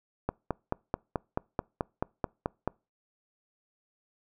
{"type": "click train", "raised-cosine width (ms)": 1, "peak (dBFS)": -14, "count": 12, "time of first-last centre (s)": [0.29, 2.676], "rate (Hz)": 4.61, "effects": ["noise-tail reverb RT60 0.3 s tail -26 dB re dry"]}